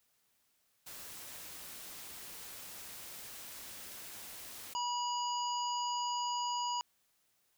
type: noise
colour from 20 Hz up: white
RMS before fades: -48 dBFS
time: 0.86-4.74 s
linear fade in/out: 10 ms
type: harmonic tone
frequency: 970 Hz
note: B5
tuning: 31 cents flat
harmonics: 1 / 3 / 5 / 7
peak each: -34 / -42 / -43 / -45 dBFS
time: 4.75-6.81 s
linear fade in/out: 0 ms
effects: white hiss -75 dBFS RMS until 7.57 s